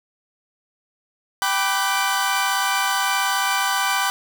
sawtooth chord, G major seventh, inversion none, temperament equal with one note detuned, 784 / 987.8 / 1174.7 / 1509.3 Hz, G5 / B5 / D6 / F#6, 0 / 0 / 0 / +34 cents, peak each -21 dBFS, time 1.42-4.1 s, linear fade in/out 0 ms, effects none

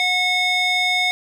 square tone with band-pass filter, 729 Hz, F#5, 26 cents flat, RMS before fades -19 dBFS, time 0-1.11 s, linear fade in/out 0 ms, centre 2900 Hz, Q 3, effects none

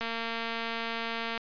click train, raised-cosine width 0.3 ms, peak -18 dBFS, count 314, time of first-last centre 0.01-1.377 s, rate 229 Hz, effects resampled to 11025 Hz

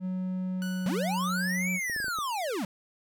triangle tone with pitch glide, 185 to 182.77 Hz, F#3 to F#3, 0 to -21 cents, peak -27 dBFS, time 0-1.8 s, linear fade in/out 50 ms, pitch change -21 cents, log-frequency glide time 0.6-1.31 s
sawtooth tone with exponential decay, 1480 Hz, F#6, in tune, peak -34 dBFS, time 0.62-2.1 s, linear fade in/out 0 ms, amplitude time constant 320 ms
square linear two-way sweep, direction up then down, 154.7 to 2349 to 169.2 Hz, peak -30 dBFS, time 0.86-2.65 s, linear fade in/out 2 ms, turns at 1.71 s
clicks, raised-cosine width 2 ms, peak -30 dBFS, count 6, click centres 1.898 / 1.963 / 2.002 / 2.044 / 2.082 / 2.187 s
effects none

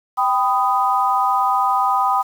sine chord, G augmented, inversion none, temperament equal with one note detuned, 784 / 999.2 / 1244.5 Hz, G5 / B5 / D#6, 0 / +20 / 0 cents, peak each -19 dBFS, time 0.17-2.23 s, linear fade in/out 20 ms, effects 7-bit

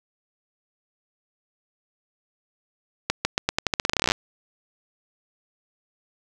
accelerating click train, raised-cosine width 0.2 ms, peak -3 dBFS, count 21, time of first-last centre 3.1-4.119 s, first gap 150 ms, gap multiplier 0.86, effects none

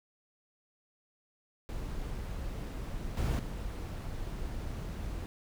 brown noise with level steps, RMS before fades -38 / -30 / -38 dBFS, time 1.69-5.26 s, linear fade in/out 0 ms, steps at 3.17 / 3.39 s, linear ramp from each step 2 ms, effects none

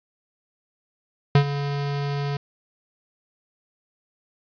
square tone with ADSR envelope, 142.3 Hz, C#3, 46 cents sharp, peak -11 dBFS, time 1.35-2.37 s, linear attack 3 ms, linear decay 81 ms, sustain -13 dB, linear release 5 ms, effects resampled to 11025 Hz + 7-bit

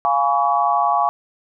sine chord, C# dominant seventh, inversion first, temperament equal with one note detuned, 698.5 / 830.6 / 987.8 / 1130.1 Hz, E#5 / G#5 / B5 / C#6, 0 / 0 / 0 / +33 cents, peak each -20 / -19 / -25 / -19 dBFS, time 0.05-1.09 s, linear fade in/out 0 ms, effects none

